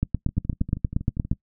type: two click trains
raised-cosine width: 5 ms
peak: -9 / -20 dBFS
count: 12 / 14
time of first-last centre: 0.03-1.315 / 0.29-1.33 s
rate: 8.56 / 12.5 Hz
effects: noise-tail reverb RT60 0.1 s tail -22 dB re dry